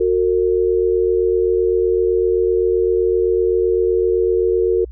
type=tone pair together; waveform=sine; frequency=367.3 / 455.1 Hz; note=F#4 / A#4; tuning=-13 / -42 cents; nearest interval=major third; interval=371 cents; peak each=-16 dBFS; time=0-4.85 s; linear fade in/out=10 ms; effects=added 60 Hz sine -31 dBFS peak until 4.91 s